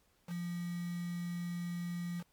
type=tone with quantisation; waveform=sine; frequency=173.8 Hz; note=F3; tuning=8 cents flat; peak=-36 dBFS; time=0.27-2.24 s; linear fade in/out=50 ms; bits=8; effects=pink hiss -72 dBFS RMS until 2.32 s + MP3 96 kbps